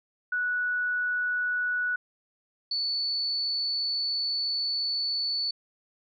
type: tone pair in turn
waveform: sine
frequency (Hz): 1473 / 4463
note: F#6 / C#8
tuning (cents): -8 / +11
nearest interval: octave + perfect fifth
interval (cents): 1919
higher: second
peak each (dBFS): -25 / -26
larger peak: first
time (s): 0.32-1.96 / 2.71-5.51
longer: second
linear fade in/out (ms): 5
effects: none